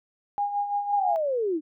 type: tone with tremolo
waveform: sine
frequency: 815 Hz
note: G#5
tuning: 33 cents flat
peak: -22 dBFS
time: 0.38-1.16 s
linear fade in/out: 0 ms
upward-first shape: sine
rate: 5.9 Hz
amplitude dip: 60%
type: linear sweep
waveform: sine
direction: down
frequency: 859 to 291.3 Hz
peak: -23 dBFS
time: 0.91-1.61 s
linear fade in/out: 50 ms
effects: none